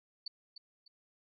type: tone with echo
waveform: sine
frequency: 4506 Hz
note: C#8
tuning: 28 cents sharp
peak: -37 dBFS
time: 0.26-0.28 s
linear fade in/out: 5 ms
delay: 300 ms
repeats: 2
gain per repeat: -10 dB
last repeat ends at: 0.88 s
effects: none